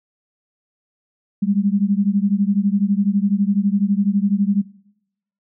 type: beating tone pair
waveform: sine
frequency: 196 / 208 Hz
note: G3 / G#3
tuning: 0 / +3 cents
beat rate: 12 Hz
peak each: -18 dBFS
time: 1.42-4.62 s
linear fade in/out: 10 ms
effects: noise-tail reverb RT60 0.8 s tail -20 dB re dry